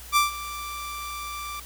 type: tone with ADSR envelope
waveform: sawtooth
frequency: 1174.7 Hz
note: D6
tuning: in tune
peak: -12 dBFS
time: 0.12-1.6 s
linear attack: 44 ms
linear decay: 140 ms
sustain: -17 dB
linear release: 6 ms
effects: added 60 Hz sine -44 dBFS peak until 1.65 s + white hiss -44 dBFS RMS until 1.65 s